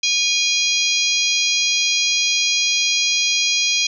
harmonic tone with a mistuned harmonic, 818 Hz, G#5, 26 cents flat, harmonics 3 / 4 / 5 / 6 / 7 / 8, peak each -21 / -22 / -23 / -24 / -24 / -25 dBFS, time 0.03-3.87 s, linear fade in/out 5 ms, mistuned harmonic 8, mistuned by -21 cents, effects none

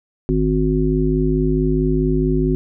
harmonic tone, 52.3 Hz, G#1, 13 cents sharp, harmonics 1 / 3 / 5 / 7, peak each -20 / -20 / -20 / -20 dBFS, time 0.29-2.55 s, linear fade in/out 0 ms, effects none

